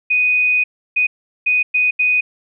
sine tone bursts at uneven times, 2489 Hz, D#7, in tune, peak -12 dBFS, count 5, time 0.1-0.64 / 0.96-1.07 / 1.46-1.63 / 1.74-1.91 / 1.99-2.21 s, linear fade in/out 10 ms, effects none

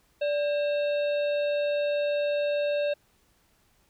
harmonic tone with a mistuned harmonic, 535 Hz, C5, 38 cents sharp, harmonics 1 / 3 / 5 / 7 / 8, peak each -24 / -41 / -38 / -42 / -51 dBFS, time 0.21-2.94 s, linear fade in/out 10 ms, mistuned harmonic 1, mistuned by +150 cents, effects pink hiss -66 dBFS RMS until 3.89 s

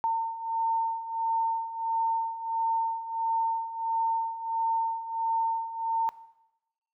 sine beating tone pair, 906 / 907.5 Hz, A#5 / A#5, -50 / -47 cents, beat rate 1.5 Hz, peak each -31 / -27 dBFS, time 0.04-6.09 s, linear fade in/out 0 ms, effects noise-tail reverb RT60 0.9 s tail -18 dB re dry

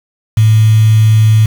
sine tone with quantisation, 109.4 Hz, A2, 9 cents flat, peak -4 dBFS, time 0.37-1.46 s, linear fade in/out 5 ms, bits 4, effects none

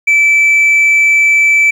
sine tone, 2317 Hz, D7, 24 cents flat, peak -3 dBFS, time 0.07-1.71 s, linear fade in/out 10 ms, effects tanh soft clip ceiling -5 dBFS + 7-bit

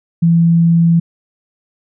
sine tone, 167.7 Hz, E3, 30 cents sharp, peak -7 dBFS, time 0.22-1 s, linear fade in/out 10 ms, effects none

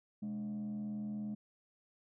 sine tone with frequency modulation, 209.8 Hz, G#3, 18 cents sharp, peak -35 dBFS, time 0.22-1.35 s, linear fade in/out 10 ms, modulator 83.2 Hz, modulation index 0.36, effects tanh soft clip ceiling -36 dBFS

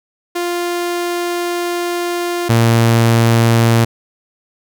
sawtooth tone pair in turn, 349.2 / 115.53 Hz, F4 / A#2, 0 / -15 cents, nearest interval octave + perfect fifth, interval 1915 cents, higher first, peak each -13 / -5 dBFS, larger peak second, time 0.35-2.49 / 2.49-3.85 s, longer first, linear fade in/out 10 ms, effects none

